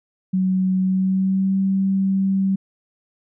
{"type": "tone with pitch glide", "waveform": "sine", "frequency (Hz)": [187, 193.04], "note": ["F#3", "G3"], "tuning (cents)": [19, -26], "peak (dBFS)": -16, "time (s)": [0.33, 2.56], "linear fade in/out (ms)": 10, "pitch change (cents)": 55, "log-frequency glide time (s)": [0.79, 1.59], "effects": []}